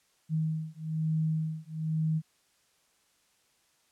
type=beating tone pair; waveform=sine; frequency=157.5 / 158.6 Hz; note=D#3 / D#3; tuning=+21 / +33 cents; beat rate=1.1 Hz; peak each=-31 dBFS; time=0.29-2.22 s; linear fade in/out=50 ms; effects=white hiss -69 dBFS RMS until 3.91 s + low-pass 10000 Hz 12 dB/octave